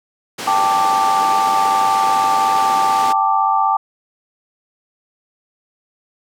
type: band-pass noise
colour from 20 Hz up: pink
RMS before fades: -27 dBFS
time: 0.38-3.13 s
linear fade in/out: 10 ms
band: 290 to 8100 Hz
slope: 12 dB/octave
type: chord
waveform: sine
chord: G suspended second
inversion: none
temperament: equal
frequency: 784 / 880 / 1174.7 Hz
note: G5 / A5 / D6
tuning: 0 / 0 / 0 cents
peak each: -17 dBFS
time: 0.47-3.77 s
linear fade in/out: 5 ms
effects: none